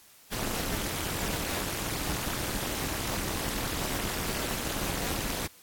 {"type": "noise with amplitude modulation", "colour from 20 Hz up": "pink", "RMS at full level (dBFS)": -28, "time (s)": [0.31, 5.48], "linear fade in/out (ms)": 20, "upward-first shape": "sine", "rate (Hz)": 240, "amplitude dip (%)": 100, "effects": ["white hiss -56 dBFS RMS until 5.62 s", "AAC 64 kbps"]}